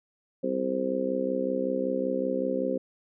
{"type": "harmonic tone", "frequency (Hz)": 65.3, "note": "C2", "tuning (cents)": -3, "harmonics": [3, 4, 5, 6, 7, 8], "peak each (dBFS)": [-35, -31, -38, -33, -37, -29], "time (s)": [0.43, 2.78], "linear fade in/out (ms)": 10, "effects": []}